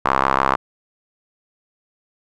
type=tone with band-pass filter; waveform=sawtooth; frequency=66.8 Hz; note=C2; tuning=36 cents sharp; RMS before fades=-18 dBFS; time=0.05-0.56 s; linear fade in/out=5 ms; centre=1100 Hz; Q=3.2; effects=none